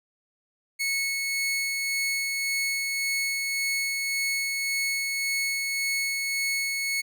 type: tone with tremolo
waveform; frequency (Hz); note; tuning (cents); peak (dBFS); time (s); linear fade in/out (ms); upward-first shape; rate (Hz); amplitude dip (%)
sawtooth; 2200; C#7; -14; -21; 0.79-7.02; 20; sine; 1.8; 25
effects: none